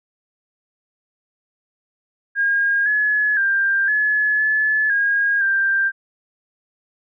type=tone with pitch steps; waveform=sine; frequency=1623 / 1700 / 1589 / 1707 / 1724 / 1631 / 1582 Hz; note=G#6 / G#6 / G6 / G#6 / A6 / G#6 / G6; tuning=-40 / +40 / +23 / +47 / -36 / -32 / +15 cents; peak=-15 dBFS; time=2.35-5.92 s; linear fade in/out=50 ms; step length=510 ms; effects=none